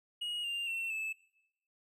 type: tone with pitch steps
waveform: triangle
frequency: 2886 / 2794 / 2705 / 2619 Hz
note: F#7 / F7 / E7 / E7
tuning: -44 / 0 / +44 / -12 cents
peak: -33 dBFS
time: 0.21-1.13 s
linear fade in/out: 10 ms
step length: 230 ms
effects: noise-tail reverb RT60 0.9 s tail -20 dB re dry